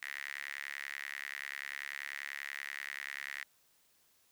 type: tone with high-pass filter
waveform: sawtooth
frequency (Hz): 70.3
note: C#2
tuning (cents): +25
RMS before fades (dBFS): -43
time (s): 0.02-3.44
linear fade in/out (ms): 5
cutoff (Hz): 1900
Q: 7.3
effects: white hiss -70 dBFS RMS until 4.31 s